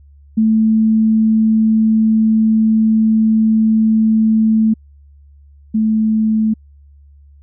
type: tone pair in turn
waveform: sine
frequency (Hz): 220 / 218.5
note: A3 / A3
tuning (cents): 0 / -12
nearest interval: unison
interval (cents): 12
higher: first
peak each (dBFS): -9 / -11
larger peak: first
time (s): 0.37-4.74 / 5.74-6.54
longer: first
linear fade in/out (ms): 10
effects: added 71 Hz sine -41 dBFS peak until 7.42 s